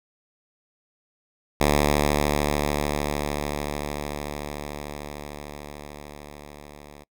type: tone with level ramp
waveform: 5% pulse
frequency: 73.42 Hz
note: D2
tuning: in tune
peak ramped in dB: -6 to -32 dBFS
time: 1.6-7.04 s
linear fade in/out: 10 ms
effects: noise-tail reverb RT60 0.1 s tail -24 dB re dry